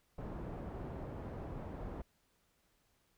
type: low-pass noise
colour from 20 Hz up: pink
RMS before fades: -44 dBFS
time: 0.18-2.02 s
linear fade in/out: 5 ms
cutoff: 790 Hz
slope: 12 dB/octave
effects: pink hiss -75 dBFS RMS until 3.17 s